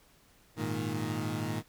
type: chord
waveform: 20% pulse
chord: Ab suspended second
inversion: none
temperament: equal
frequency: 103.83 / 116.54 / 155.56 Hz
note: Ab2 / Bb2 / Eb3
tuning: 0 / 0 / 0 cents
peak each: -32 / -31 / -32 dBFS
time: 0.56-1.63 s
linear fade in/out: 50 ms
effects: pink hiss -63 dBFS RMS until 1.68 s